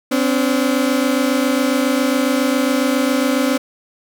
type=tone pair together; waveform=30% pulse; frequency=258 / 285.3 Hz; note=C4 / C#4; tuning=-24 / +50 cents; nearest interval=major second; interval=174 cents; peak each=-14 / -16 dBFS; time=0.11-3.58 s; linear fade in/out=10 ms; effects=none